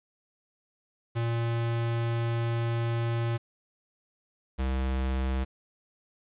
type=tone pair in turn; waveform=square; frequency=116.54 / 65.41 Hz; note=A#2 / C2; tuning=0 / 0 cents; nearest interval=minor seventh; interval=1000 cents; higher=first; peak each=-27 dBFS; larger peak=neither; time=1.15-3.38 / 4.58-5.45 s; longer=first; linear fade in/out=20 ms; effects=resampled to 8000 Hz + 9-bit